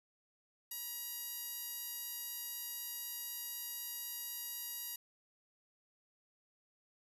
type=tone with band-pass filter; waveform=10% pulse; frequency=956 Hz; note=A#5; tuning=43 cents sharp; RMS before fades=-44 dBFS; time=0.71-4.96 s; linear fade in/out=5 ms; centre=11000 Hz; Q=5.3; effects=none